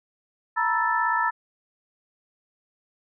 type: tone cluster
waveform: sine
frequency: 913 / 970 / 1320 / 1759 Hz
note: A#5 / B5 / E6 / A6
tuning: -36 / -31 / +2 / -1 cents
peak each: -27 / -26 / -26 / -26 dBFS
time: 0.56-1.31 s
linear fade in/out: 20 ms
effects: none